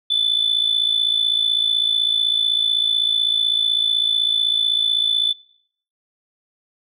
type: tone with amplitude modulation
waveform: sine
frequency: 3500 Hz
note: A7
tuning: 10 cents flat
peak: -11 dBFS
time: 0.1-5.33 s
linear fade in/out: 10 ms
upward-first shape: sine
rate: 55.9 Hz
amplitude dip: 75%
effects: noise-tail reverb RT60 0.6 s tail -21 dB re dry + tanh soft clip ceiling -10 dBFS